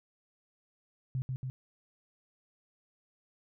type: tone with echo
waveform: sine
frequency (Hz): 129.8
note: C3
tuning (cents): -13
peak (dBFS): -30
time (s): 1.15-1.22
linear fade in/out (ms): 0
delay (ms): 140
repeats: 2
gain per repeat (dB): -2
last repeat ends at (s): 1.5
effects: none